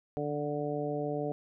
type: harmonic tone with a mistuned harmonic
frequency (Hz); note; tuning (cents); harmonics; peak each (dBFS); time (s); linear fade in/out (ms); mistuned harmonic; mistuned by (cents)
146.83; D3; 0; 1 / 2 / 3 / 4 / 5; -38 / -37 / -35 / -37 / -40; 0.17-1.32; 0; 1; +23
effects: none